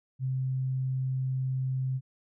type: tone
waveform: sine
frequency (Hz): 130.81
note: C3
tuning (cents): 0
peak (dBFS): -27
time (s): 0.19-2.01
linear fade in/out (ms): 50
effects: none